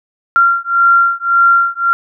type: beating tone pair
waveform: sine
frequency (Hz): 1378 / 1379.8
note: F6 / F6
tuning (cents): -24 / -21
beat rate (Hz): 1.8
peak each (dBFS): -11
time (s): 0.36-1.93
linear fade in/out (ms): 0
effects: none